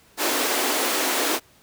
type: high-pass noise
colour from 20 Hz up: pink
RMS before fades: -23 dBFS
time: 0.17-1.4 s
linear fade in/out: 50 ms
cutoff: 260 Hz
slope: 48 dB/octave
effects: pink hiss -55 dBFS RMS until 1.62 s + high-pass 60 Hz 12 dB/octave